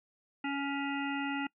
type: harmonic tone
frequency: 279.8 Hz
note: C#4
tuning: 16 cents sharp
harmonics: 1 / 3 / 5 / 7 / 9 / 10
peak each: -34 / -39 / -41 / -42 / -44 / -44 dBFS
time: 0.44-1.47 s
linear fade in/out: 5 ms
effects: noise-tail reverb RT60 0.1 s tail -24 dB re dry